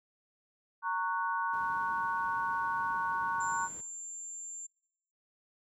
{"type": "chord", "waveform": "sine", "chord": "F# major", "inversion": "first", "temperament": "equal with one note detuned", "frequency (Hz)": [923.8, 1108.7, 1480], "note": ["A#5", "C#6", "F#6"], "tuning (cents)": [-16, 0, 0], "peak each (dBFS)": [-34, -34, -36], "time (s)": [0.82, 3.69], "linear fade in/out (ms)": 50}
{"type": "noise", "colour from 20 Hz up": "brown", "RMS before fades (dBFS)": -47, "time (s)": [1.53, 3.81], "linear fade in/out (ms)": 5}
{"type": "tone", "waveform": "sine", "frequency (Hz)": 7290, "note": "A#8", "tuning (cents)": -40, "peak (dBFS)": -40, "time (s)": [3.4, 4.67], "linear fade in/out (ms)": 10}
{"effects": ["noise-tail reverb RT60 0.8 s tail -24 dB re dry", "high-pass 150 Hz 12 dB/octave"]}